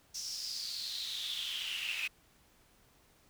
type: noise with high-pass filter sweep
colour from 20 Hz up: brown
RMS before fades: -39 dBFS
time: 0.14-2.08 s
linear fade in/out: 10 ms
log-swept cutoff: 5700 to 2500 Hz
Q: 7.7
effects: pink hiss -66 dBFS RMS until 3.29 s